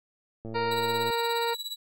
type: click train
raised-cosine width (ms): 2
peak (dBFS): -26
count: 74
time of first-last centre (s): 0.45-1.102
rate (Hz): 112
type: harmonic tone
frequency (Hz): 466.2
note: A#4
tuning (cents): 0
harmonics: 1 / 2 / 3 / 4 / 5 / 6 / 8 / 9 / 10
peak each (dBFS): -29 / -29 / -37 / -39 / -41 / -44 / -46 / -44 / -44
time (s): 0.54-1.55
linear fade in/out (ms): 20
type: tone with tremolo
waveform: 40% pulse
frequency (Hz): 3921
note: B7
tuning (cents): -13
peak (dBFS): -29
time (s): 0.71-1.76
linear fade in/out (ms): 5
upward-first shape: triangle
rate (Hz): 17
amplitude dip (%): 90
effects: none